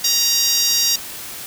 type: tone with high-pass filter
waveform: 10% pulse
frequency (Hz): 941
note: A#5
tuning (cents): +16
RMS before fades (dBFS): -17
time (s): 0.04-0.96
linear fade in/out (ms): 5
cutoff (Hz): 5300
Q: 1.7
effects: white hiss -32 dBFS RMS until 1.46 s